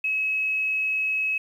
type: tone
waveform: sine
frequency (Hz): 2568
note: E7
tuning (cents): -46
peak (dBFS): -22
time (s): 0.04-1.38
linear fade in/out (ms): 5
effects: 9-bit